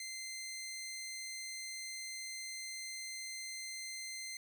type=tone; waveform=15% pulse; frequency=2079 Hz; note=C7; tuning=12 cents flat; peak=-36 dBFS; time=0-4.37 s; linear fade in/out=2 ms; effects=none